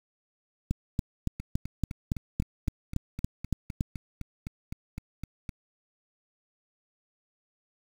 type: two click trains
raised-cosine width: 5 ms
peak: -14 / -24 dBFS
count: 12 / 17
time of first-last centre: 0.71-3.809 / 1.4-5.492 s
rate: 3.55 / 3.91 Hz
effects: 7-bit